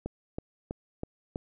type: click train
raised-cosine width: 2 ms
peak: -20 dBFS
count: 5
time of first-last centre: 0.06-1.359 s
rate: 3.08 Hz
effects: none